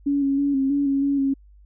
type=tone with pitch steps; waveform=sine; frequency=283.1 / 275.7 / 282.9 / 269.3 / 283.6 / 275.4 / 280.4 / 272.9 Hz; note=C#4 / C#4 / C#4 / C#4 / C#4 / C#4 / C#4 / C#4; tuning=+37 / -9 / +35 / -50 / +40 / -11 / +20 / -27 cents; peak=-18 dBFS; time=0.06-1.34 s; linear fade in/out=10 ms; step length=160 ms; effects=added 50 Hz sine -47 dBFS peak until 1.65 s